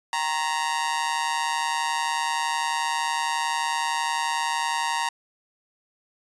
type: tone with amplitude modulation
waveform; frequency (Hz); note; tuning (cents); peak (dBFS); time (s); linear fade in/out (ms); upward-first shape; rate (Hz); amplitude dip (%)
sawtooth; 932.3; A#5; 0; -16; 0.13-5.09; 2; sine; 151; 85
effects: resampled to 22050 Hz